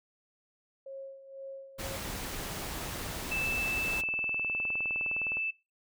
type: tone with tremolo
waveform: sine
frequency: 542 Hz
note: C#5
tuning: 39 cents flat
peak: -38 dBFS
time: 0.86-1.97 s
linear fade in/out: 5 ms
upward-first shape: sine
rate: 2 Hz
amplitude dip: 70%
type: noise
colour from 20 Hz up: pink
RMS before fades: -38 dBFS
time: 1.78-4.02 s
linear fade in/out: 20 ms
type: click train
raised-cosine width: 1 ms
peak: -30 dBFS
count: 48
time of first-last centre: 2.96-5.37 s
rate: 19.5 Hz
type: tone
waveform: sine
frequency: 2637 Hz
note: E7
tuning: in tune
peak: -30 dBFS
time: 3.31-5.51 s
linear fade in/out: 10 ms
effects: noise-tail reverb RT60 0.3 s tail -23 dB re dry